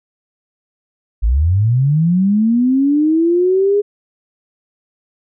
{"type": "linear sweep", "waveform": "sine", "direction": "up", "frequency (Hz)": [49, 415.3], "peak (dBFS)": -10, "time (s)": [1.22, 3.82], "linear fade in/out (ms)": 20, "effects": []}